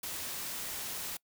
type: noise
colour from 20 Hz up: white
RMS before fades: -39 dBFS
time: 0.03-1.17 s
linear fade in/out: 5 ms
effects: noise-tail reverb RT60 0.1 s tail -24 dB re dry